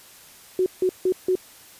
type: tone bursts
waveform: sine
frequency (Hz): 370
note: F#4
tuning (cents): 0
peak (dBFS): -17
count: 4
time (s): 0.59-1.354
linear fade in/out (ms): 2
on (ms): 71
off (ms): 160
effects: white hiss -48 dBFS RMS until 1.79 s + resampled to 32000 Hz